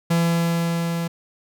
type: tone with level ramp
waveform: 45% pulse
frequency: 168.4 Hz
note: E3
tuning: 37 cents sharp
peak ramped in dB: -16 to -23 dBFS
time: 0.1-1.08 s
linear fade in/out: 10 ms
effects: none